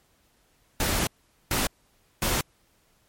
pink noise bursts at uneven times, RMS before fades -25 dBFS, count 3, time 0.8-1.07 / 1.51-1.67 / 2.22-2.41 s, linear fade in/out 2 ms, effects pink hiss -65 dBFS RMS until 3.08 s + MP3 64 kbps

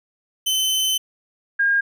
sawtooth / sine tone pair in turn, 3056 / 1618.9 Hz, G7 / G#6, -45 / -45 cents, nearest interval major seventh, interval 1100 cents, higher first, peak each -15 dBFS, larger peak neither, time 0.46-0.98 / 1.59-1.81 s, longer first, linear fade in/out 10 ms, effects none

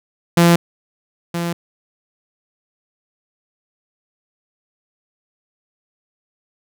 sawtooth tone pair in turn, 170.9 / 170.9 Hz, F3 / F3, -37 / -37 cents, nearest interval unison, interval 0 cents, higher neither, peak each -5 / -16 dBFS, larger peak first, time 0.37-0.56 / 1.34-1.53 s, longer neither, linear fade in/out 5 ms, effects none

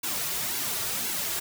white noise with flanger, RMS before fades -30 dBFS, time 0.03-1.4 s, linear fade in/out 10 ms, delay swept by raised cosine 1.6 to 4 ms, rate 1.9 Hz, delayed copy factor -0.75, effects none

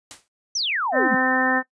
white noise with exponential decay, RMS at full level -34 dBFS, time 0.11-0.28 s, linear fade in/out 0 ms, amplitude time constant 35 ms
sine exponential sweep, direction down, 6272 to 188.9 Hz, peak -21 dBFS, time 0.55-1.15 s, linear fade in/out 5 ms
harmonic tone, 258.1 Hz, C4, 23 cents flat, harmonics 1 / 2 / 3 / 4 / 5 / 6 / 7, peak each -24 / -28 / -25 / -29 / -30 / -29 / -22 dBFS, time 0.92-1.63 s, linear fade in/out 50 ms
effects noise-tail reverb RT60 0.1 s tail -19 dB re dry + resampled to 22050 Hz

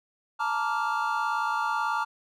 triangle chord, Bb major seventh, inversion third, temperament just, 874.1 / 932.3 / 1165.4 / 1398.5 Hz, A5 / Bb5 / D6 / F6, -12 / 0 / -14 / +2 cents, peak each -29 dBFS, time 0.39-2.05 s, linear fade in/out 20 ms, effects none

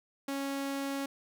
sawtooth tone, 276 Hz, C#4, 7 cents flat, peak -29 dBFS, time 0.28-1.06 s, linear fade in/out 5 ms, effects none

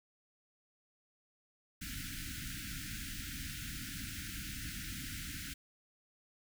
pink band-stop noise, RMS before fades -43 dBFS, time 1.81-5.54 s, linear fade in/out 10 ms, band 310 to 1400 Hz, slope 96 dB/octave, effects none

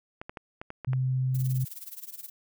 clicks, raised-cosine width 0.5 ms, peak -23 dBFS, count 7, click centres 0.215 / 0.295 / 0.372 / 0.615 / 0.704 / 0.847 / 0.933 s
sine tone, 129.6 Hz, C3, 16 cents flat, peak -24 dBFS, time 0.87-1.65 s, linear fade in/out 10 ms
violet noise with tremolo, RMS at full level -39 dBFS, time 1.34-2.3 s, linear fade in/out 10 ms, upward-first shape sine, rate 19 Hz, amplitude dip 85%
effects none

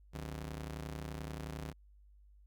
sawtooth ring-modulated tone, 110 Hz, A2, in tune, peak -34 dBFS, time 0.13-1.73 s, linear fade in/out 20 ms, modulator 39.3 Hz, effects added 50 Hz sine -58 dBFS peak until 2.46 s + Opus 48 kbps

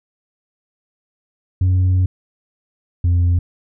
sine tone pair in turn, 92 / 87.44 Hz, F#2 / F2, -9 / +3 cents, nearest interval minor second, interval 88 cents, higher first, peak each -9 dBFS, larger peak neither, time 1.61-2.06 / 3.04-3.39 s, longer first, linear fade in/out 5 ms, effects tanh soft clip ceiling -11 dBFS

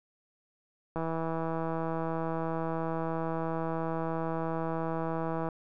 click train, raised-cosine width 1 ms, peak -20 dBFS, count 739, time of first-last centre 0.96-5.488 s, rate 163 Hz, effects none

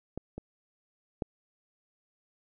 clicks, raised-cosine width 2 ms, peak -22 / -25 / -17 dBFS, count 3, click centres 0.176 / 0.38 / 1.222 s, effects none

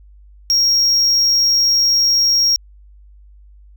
triangle tone, 5588 Hz, F8, in tune, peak -10 dBFS, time 0.5-2.56 s, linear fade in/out 0 ms, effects added 50 Hz sine -41 dBFS peak until 3.76 s

